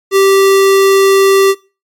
square tone, 390 Hz, G4, 9 cents flat, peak -6 dBFS, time 0.11-1.55 s, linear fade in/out 50 ms, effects noise-tail reverb RT60 0.3 s tail -20 dB re dry + MP3 64 kbps

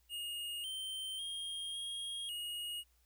square tone with pitch steps, 2854 / 3116 / 3233 / 3262 / 2876 Hz, F7 / G7 / G#7 / G#7 / F#7, +37 / -11 / -47 / -32 / -50 cents, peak -40 dBFS, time 0.09-2.84 s, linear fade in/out 50 ms, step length 550 ms, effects added 60 Hz sine -70 dBFS peak until 3.05 s + white hiss -75 dBFS RMS until 3.05 s

